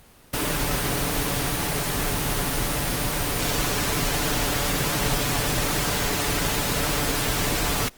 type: noise with comb filter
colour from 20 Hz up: pink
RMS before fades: -24 dBFS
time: 0.33-7.89 s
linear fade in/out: 10 ms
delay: 6.9 ms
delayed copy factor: +0.5
effects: pink hiss -52 dBFS RMS until 7.97 s + Opus 24 kbps